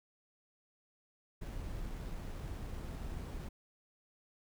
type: noise with sample-and-hold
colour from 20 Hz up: brown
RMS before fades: -42 dBFS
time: 1.41-3.49 s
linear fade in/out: 10 ms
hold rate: 8820 Hz
effects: none

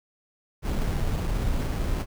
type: noise with sample-and-hold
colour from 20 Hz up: brown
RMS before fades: -26 dBFS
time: 0.62-2.06 s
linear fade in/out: 50 ms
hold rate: 3675 Hz
effects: none

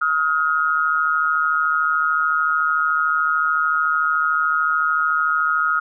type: tone pair together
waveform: sine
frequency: 1268 / 1421.6 Hz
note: D#6 / F6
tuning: +32 / +30 cents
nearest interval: major second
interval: 198 cents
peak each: -19 dBFS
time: 0.01-5.8 s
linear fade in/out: 10 ms
effects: none

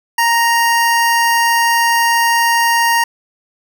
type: tone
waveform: 25% pulse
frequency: 932.3 Hz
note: A#5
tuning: in tune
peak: -7 dBFS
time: 0.18-3.04 s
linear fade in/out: 5 ms
effects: none

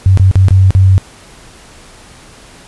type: tone with dropouts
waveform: sine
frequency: 95 Hz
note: F#2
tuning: 46 cents sharp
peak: -3 dBFS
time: 0.06-0.98 s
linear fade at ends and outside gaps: 0 ms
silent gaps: 0.174-0.197 / 0.313-0.356 / 0.484-0.507 / 0.706-0.75 s
effects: pink hiss -38 dBFS RMS until 2.67 s + resampled to 24000 Hz

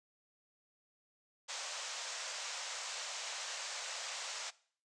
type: band-pass noise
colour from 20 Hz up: white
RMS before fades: -43 dBFS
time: 1.48-4.51 s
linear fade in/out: 20 ms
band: 510 to 7600 Hz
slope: 48 dB/octave
effects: noise-tail reverb RT60 0.5 s tail -20 dB re dry + resampled to 22050 Hz

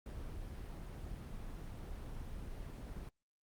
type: noise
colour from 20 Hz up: brown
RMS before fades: -45 dBFS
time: 0.06-3.09 s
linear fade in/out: 2 ms
effects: Opus 24 kbps

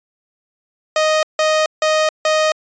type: tone bursts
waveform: sawtooth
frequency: 622.3 Hz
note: D#5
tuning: in tune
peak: -9 dBFS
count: 4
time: 0.96-2.52 s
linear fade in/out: 2 ms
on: 270 ms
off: 160 ms
effects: resampled to 16000 Hz

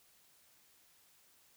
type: silence
effects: white hiss -67 dBFS RMS until 1.56 s

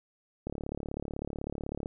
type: click train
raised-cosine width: 2 ms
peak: -22 dBFS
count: 51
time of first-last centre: 0.47-1.859 s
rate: 36 Hz
effects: none

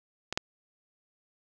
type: clicks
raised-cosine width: 0.2 ms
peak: -15 / -9 dBFS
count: 2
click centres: 0.326 / 0.375 s
effects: none

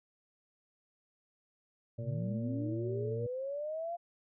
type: harmonic tone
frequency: 115.6 Hz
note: A#2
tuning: 14 cents flat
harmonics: 1 / 2 / 3 / 4 / 5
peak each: -36 / -47 / -53 / -51 / -45 dBFS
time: 1.98-3.27 s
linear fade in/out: 10 ms
type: linear sweep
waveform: sine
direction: up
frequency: 113.3 to 698.5 Hz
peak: -35 dBFS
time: 2.02-3.97 s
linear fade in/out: 20 ms
effects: none

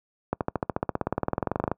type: accelerating click train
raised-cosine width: 1 ms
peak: -10 dBFS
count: 26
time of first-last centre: 0.33-1.716 s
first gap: 78 ms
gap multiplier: 0.97
effects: noise-tail reverb RT60 0.1 s tail -26 dB re dry + high-pass 80 Hz 12 dB/octave

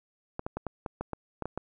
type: clicks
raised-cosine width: 1 ms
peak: -19 dBFS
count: 10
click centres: 0.394 / 0.465 / 0.57 / 0.667 / 0.862 / 1.01 / 1.133 / 1.423 / 1.456 / 1.576 s
effects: none

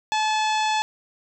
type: harmonic tone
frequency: 863 Hz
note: A5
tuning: 34 cents flat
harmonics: 1 / 2 / 3 / 4 / 5 / 6 / 7 / 8 / 9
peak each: -21 / -31 / -30 / -31 / -35 / -40 / -40 / -41 / -41 dBFS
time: 0.12-0.82 s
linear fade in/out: 0 ms
effects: none

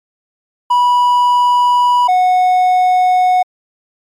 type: tone pair in turn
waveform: triangle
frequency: 979 / 733.4 Hz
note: B5 / F#5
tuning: -15 / -15 cents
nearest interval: perfect fourth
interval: 500 cents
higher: first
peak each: -6 dBFS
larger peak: neither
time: 0.7-2.08 / 2.08-3.43 s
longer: first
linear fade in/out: 10 ms
effects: MP3 96 kbps

